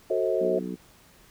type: chord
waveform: sine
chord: F# diminished seventh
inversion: none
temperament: just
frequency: 370 / 444 / 532.8 / 639.4 Hz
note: F#4 / A4 / C5 / Eb5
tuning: 0 / +16 / +31 / +47 cents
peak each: -28 dBFS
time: 0.1-0.59 s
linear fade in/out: 5 ms
type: harmonic tone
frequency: 61.74 Hz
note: B1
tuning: in tune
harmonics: 3 / 4 / 5 / 6 / 7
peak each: -34 / -36 / -38 / -40 / -41 dBFS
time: 0.4-0.76 s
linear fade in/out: 20 ms
effects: pink hiss -56 dBFS RMS until 1.3 s